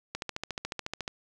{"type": "click train", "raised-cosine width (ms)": 0.2, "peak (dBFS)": -16, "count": 14, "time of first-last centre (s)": [0.15, 1.079], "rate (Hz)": 14, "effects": []}